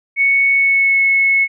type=tone with pitch glide; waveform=sine; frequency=2217 to 2193 Hz; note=C#7 to C#7; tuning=0 to -19 cents; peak=-10 dBFS; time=0.16-1.48 s; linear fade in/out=50 ms; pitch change=-19 cents; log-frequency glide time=0.51-1.01 s; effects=none